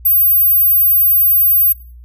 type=tone; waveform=sine; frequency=14410 Hz; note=A9; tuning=40 cents sharp; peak=-7 dBFS; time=0.05-1.73 s; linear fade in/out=10 ms; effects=noise-tail reverb RT60 0.4 s tail -19 dB re dry + added 60 Hz sine -34 dBFS peak until 2.04 s